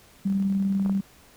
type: tone with tremolo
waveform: sine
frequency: 195.4 Hz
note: G3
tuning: 5 cents flat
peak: -20 dBFS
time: 0.25-1.01 s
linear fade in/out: 10 ms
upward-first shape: square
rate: 20 Hz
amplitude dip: 25%
type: clicks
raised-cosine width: 1 ms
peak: -29 / -23 / -21 dBFS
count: 3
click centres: 0.797 / 0.861 / 0.896 s
effects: pink hiss -54 dBFS RMS until 1.36 s